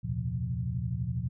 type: tone cluster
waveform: sine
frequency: 75.2 / 88.2 / 119.6 / 131.8 / 175 Hz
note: D2 / F2 / A#2 / C3 / F3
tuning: +42 / +18 / +45 / +13 / +4 cents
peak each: -39 / -40 / -32 / -36 / -37 dBFS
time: 0.03-1.29 s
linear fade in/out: 20 ms
effects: none